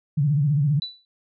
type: tone with vibrato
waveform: sine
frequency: 145 Hz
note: D3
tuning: 22 cents flat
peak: -17 dBFS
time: 0.17-0.8 s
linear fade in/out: 10 ms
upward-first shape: sine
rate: 15 Hz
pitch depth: 130 cents each way
type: tone with exponential decay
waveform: sine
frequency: 3966 Hz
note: B7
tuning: 7 cents sharp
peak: -24 dBFS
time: 0.82-1.05 s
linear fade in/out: 1 ms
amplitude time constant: 48 ms
effects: none